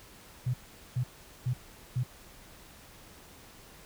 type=tone bursts; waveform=sine; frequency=124.9 Hz; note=B2; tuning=20 cents sharp; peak=-26 dBFS; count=4; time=0.46-2.036 s; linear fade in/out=10 ms; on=79 ms; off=420 ms; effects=pink hiss -53 dBFS RMS until 3.85 s